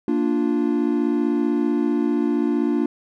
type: chord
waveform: triangle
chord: Bb major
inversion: none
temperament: equal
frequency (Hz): 233.1 / 293.7 / 349.2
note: Bb3 / D4 / F4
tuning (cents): 0 / 0 / 0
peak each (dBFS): -21 / -19 / -22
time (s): 0.08-2.86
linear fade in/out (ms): 2
effects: none